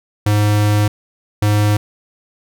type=tone pair in turn; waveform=square; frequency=104.5 / 104.5 Hz; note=G#2 / G#2; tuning=+11 / +11 cents; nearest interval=unison; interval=0 cents; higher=neither; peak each=-12 dBFS; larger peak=neither; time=0.26-0.88 / 1.42-1.77 s; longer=first; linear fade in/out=5 ms; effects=none